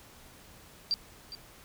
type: tone with echo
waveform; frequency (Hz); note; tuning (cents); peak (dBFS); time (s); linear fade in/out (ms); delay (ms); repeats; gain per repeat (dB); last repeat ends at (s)
sine; 4699; D8; 0; -25; 0.91-0.94; 0; 410; 1; -14; 1.35
effects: pink hiss -54 dBFS RMS until 1.64 s